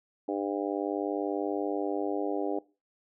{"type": "harmonic tone", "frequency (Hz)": 100.2, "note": "G2", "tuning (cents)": 38, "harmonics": [3, 4, 5, 6, 7, 8], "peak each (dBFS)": [-32, -34, -36, -38, -39, -40], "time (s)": [0.28, 2.59], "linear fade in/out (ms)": 5, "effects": ["noise-tail reverb RT60 0.3 s tail -21 dB re dry"]}